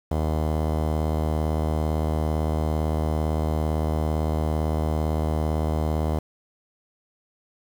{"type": "tone with low-pass filter", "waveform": "sawtooth", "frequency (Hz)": 77.78, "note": "D#2", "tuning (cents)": 0, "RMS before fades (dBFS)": -24, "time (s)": [0.11, 6.19], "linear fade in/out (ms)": 5, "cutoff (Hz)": 740, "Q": 1.9, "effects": ["7-bit"]}